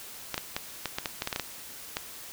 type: clicks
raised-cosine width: 0.2 ms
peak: -12 dBFS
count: 12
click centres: 0.343 / 0.379 / 0.565 / 0.857 / 0.985 / 1.058 / 1.221 / 1.274 / 1.328 / 1.361 / 1.397 / 1.969 s
effects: white hiss -44 dBFS RMS until 2.32 s